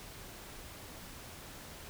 silence, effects pink hiss -49 dBFS RMS until 1.89 s

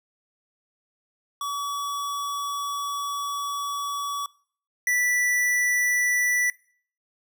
square tone pair in turn, 1138 / 1968.9 Hz, C#6 / B6, +45 / -6 cents, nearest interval major sixth, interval 949 cents, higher second, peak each -28 / -21 dBFS, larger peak second, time 1.41-4.26 / 4.87-6.5 s, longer first, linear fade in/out 2 ms, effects noise-tail reverb RT60 0.5 s tail -22 dB re dry

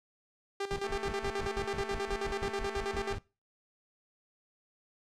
sawtooth tone with tremolo, 397.4 Hz, G4, 24 cents sharp, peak -28 dBFS, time 0.6-3.18 s, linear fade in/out 5 ms, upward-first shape square, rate 9.3 Hz, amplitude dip 70%
brown noise bursts, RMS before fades -39 dBFS, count 15, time 0.71-3.183 s, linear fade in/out 0 ms, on 79 ms, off 92 ms
click train, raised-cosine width 0.5 ms, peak -29 dBFS, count 513, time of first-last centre 0.84-3.146 s, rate 222 Hz
effects noise-tail reverb RT60 0.3 s tail -21 dB re dry + low-pass 7000 Hz 12 dB/octave

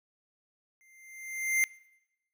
square tone with exponential growth, 2093 Hz, C7, in tune, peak -22 dBFS, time 0.81-1.64 s, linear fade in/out 0 ms, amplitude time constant 180 ms, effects noise-tail reverb RT60 0.9 s tail -23 dB re dry

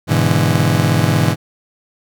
35% pulse chord, E dominant seventh, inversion first, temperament just, 103.01 / 123.61 / 148.33 / 164.81 Hz, G#2 / B2 / D3 / E3, -14 / +2 / +18 / 0 cents, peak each -16 dBFS, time 0.07-1.36 s, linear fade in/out 50 ms, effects none

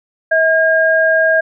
sine tone pair together, 643 / 1620.3 Hz, E5 / G#6, -43 / -43 cents, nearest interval octave + major third, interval 1600 cents, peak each -12 dBFS, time 0.31-1.41 s, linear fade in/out 10 ms, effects none

